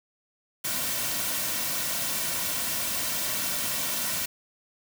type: noise with comb filter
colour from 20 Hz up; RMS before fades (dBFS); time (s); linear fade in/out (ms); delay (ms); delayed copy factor
white; -29; 0.64-4.26; 10; 2.4; -0.5
effects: none